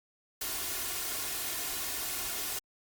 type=noise with comb filter; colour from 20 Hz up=white; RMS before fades=-35 dBFS; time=0.41-2.59 s; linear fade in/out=5 ms; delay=2.8 ms; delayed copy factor=+0.6; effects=Opus 48 kbps